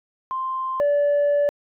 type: tone pair in turn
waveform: sine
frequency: 1046.5 / 578.4 Hz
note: C6 / D5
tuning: 0 / -27 cents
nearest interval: minor seventh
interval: 1027 cents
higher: first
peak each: -23 / -14 dBFS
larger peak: second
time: 0.31-0.8 / 0.8-1.49 s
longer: second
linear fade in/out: 0 ms
effects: tanh soft clip ceiling -15 dBFS